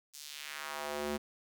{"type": "tone with high-pass filter sweep", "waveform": "square", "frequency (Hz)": 73.5, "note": "D2", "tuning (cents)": 2, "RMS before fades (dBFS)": -40, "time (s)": [0.13, 1.18], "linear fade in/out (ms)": 20, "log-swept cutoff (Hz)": [6200, 240], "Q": 1.3, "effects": []}